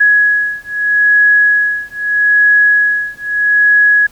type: beating tone pair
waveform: sine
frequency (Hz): 1675 / 1675.79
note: G#6 / G#6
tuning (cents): +14 / +15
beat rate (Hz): 0.79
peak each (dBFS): -11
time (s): 0-4.07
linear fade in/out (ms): 10
effects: pink hiss -45 dBFS RMS until 4.11 s